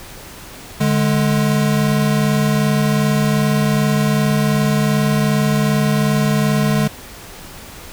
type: tone pair together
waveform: square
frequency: 147.49 / 210.1 Hz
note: D3 / G#3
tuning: +8 / +20 cents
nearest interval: tritone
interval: 612 cents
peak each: -17 dBFS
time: 0.8-6.88 s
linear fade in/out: 10 ms
effects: pink hiss -36 dBFS RMS until 7.92 s